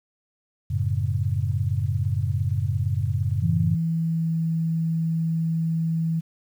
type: chord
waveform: sine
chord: F# minor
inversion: none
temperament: equal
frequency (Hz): 92.5 / 110 / 138.59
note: F#2 / A2 / C#3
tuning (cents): 0 / 0 / 0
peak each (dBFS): -25 / -25 / -27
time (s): 0.7-3.76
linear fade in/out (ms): 10
type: tone with pitch glide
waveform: sine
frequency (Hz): 164.81 to 163.29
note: E3 to E3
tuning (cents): 0 to -16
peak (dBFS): -21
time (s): 3.42-6.21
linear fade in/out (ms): 20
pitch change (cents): -16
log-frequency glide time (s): 3.6-4.33
effects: 9-bit